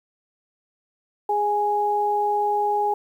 sine tone pair together, 412.9 / 830.6 Hz, G#4 / G#5, -10 / 0 cents, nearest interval octave, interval 1210 cents, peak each -25 / -20 dBFS, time 1.29-2.94 s, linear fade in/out 5 ms, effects 9-bit

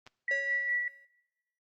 clicks, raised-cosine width 0.2 ms, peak -32 dBFS, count 2, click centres 0.066 / 0.074 s
sine tone with tremolo, 1948 Hz, B6, 24 cents flat, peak -27 dBFS, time 0.28-0.88 s, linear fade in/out 2 ms, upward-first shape sine, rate 4.9 Hz, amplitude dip 45%
square tone with exponential decay, 554.4 Hz, C#5, in tune, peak -35 dBFS, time 0.31-1.05 s, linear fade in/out 2 ms, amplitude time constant 160 ms
effects noise-tail reverb RT60 0.9 s tail -19 dB re dry + Opus 24 kbps

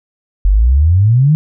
sine exponential sweep, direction up, 44.5 to 160.2 Hz, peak -6 dBFS, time 0.45-1.35 s, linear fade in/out 0 ms, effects none

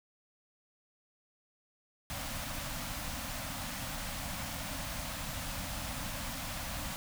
pink band-stop noise, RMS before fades -39 dBFS, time 2.1-6.96 s, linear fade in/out 0 ms, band 300 to 520 Hz, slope 96 dB/octave, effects none

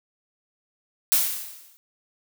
blue noise with exponential decay, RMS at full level -17 dBFS, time 1.12-1.77 s, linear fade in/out 0 ms, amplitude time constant 140 ms, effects none

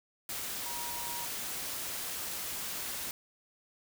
sine tone in noise, 953 Hz, A#5, 38 cents sharp, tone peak -42 dBFS, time 0.66-1.25 s, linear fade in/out 2 ms, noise white, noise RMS -38 dBFS, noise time 0.29-3.11 s, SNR -7 dB, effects none

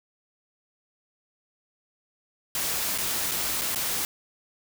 white noise with dropouts, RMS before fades -28 dBFS, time 2.55-4.05 s, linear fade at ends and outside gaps 1 ms, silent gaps 2.978-2.984 / 3.312-3.316 / 3.613-3.617 / 3.748-3.758 s, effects none

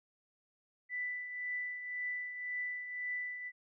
sine tone with tremolo, 1984 Hz, B6, 7 cents sharp, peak -34 dBFS, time 0.89-3.52 s, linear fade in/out 50 ms, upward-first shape triangle, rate 1.9 Hz, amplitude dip 60%, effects none

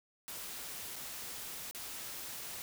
white noise with dropouts, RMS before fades -44 dBFS, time 0.28-2.62 s, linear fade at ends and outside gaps 0 ms, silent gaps 0.958-0.963 / 1.711-1.748 s, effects none

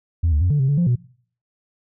sine tone with pitch steps, 83.5 / 74.5 / 89.4 / 146.5 / 133.5 / 143.1 / 174 / 122.3 Hz, E2 / D2 / F2 / D3 / C3 / D3 / F3 / B2, +23 / +25 / +41 / -4 / +35 / -45 / -6 / -16 cents, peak -13 dBFS, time 0.23-0.958 s, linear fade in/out 10 ms, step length 91 ms, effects noise-tail reverb RT60 0.5 s tail -21 dB re dry + tanh soft clip ceiling -12 dBFS

